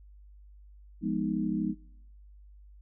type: chord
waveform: sine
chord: F half-diminished seventh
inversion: none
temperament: equal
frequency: 174.61 / 207.7 / 246.9 / 311.1 Hz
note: F3 / Ab3 / Cb4 / Eb4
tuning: 0 / 0 / 0 / 0 cents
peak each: -34 / -31 / -34 / -33 dBFS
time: 1.01-1.75 s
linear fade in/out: 50 ms
effects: noise-tail reverb RT60 0.9 s tail -26 dB re dry + added 50 Hz sine -50 dBFS peak until 2.81 s